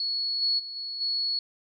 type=tone with level steps; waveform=sine; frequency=4375 Hz; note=C#8; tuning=24 cents flat; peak=-26 / -22 / -35 / -32 / -25 dBFS; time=0-1.39 s; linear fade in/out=2 ms; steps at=0.41 / 0.58 / 0.75 / 1 s; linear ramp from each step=20 ms; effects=none